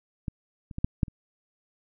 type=clicks; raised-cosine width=5 ms; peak=-18 / -28 / -20 / -10 / -9 / -30 dBFS; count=6; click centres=0.282 / 0.712 / 0.784 / 0.845 / 1.032 / 1.082 s; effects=none